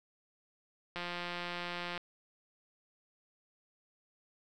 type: click train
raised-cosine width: 0.3 ms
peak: -23 dBFS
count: 179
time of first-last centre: 0.96-1.977 s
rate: 175 Hz
effects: none